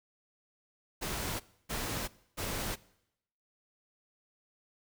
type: noise bursts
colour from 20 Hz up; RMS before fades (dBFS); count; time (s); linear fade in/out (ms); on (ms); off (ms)
pink; -36; 3; 1.01-2.76; 20; 390; 290
effects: noise-tail reverb RT60 0.8 s tail -21 dB re dry